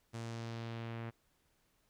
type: tone with low-pass filter sweep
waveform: sawtooth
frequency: 115.2 Hz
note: A#2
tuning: 20 cents flat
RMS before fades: -43 dBFS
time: 0.13-1.11 s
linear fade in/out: 20 ms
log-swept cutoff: 8600 to 2100 Hz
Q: 1.3
effects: pink hiss -75 dBFS RMS until 1.89 s